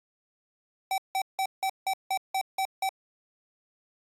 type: tone bursts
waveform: square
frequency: 769 Hz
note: G5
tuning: 33 cents flat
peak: -26 dBFS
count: 9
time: 0.91-2.891 s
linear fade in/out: 2 ms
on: 69 ms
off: 170 ms
effects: AAC 48 kbps